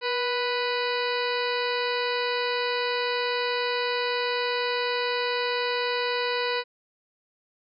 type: harmonic tone with a mistuned harmonic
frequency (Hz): 493.8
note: B4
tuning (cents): 0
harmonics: 1 / 2 / 3 / 4 / 5 / 6 / 8 / 9 / 10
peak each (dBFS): -28 / -31 / -34 / -34 / -35 / -37 / -35 / -38 / -41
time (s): 0.01-6.64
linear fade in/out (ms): 50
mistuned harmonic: 1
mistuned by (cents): -33
effects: none